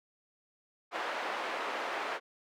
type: band-pass noise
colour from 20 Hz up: pink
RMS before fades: -36 dBFS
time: 0.91-2.2 s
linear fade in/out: 50 ms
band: 520 to 2100 Hz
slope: 12 dB/octave
effects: high-pass 300 Hz 12 dB/octave